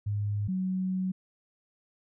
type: tone pair in turn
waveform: sine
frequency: 103.1 / 186.59 Hz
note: G#2 / F#3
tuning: -12 / +15 cents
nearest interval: minor seventh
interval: 1027 cents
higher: second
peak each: -27 dBFS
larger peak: neither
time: 0.06-0.48 / 0.48-1.12 s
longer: second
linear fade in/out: 10 ms
effects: none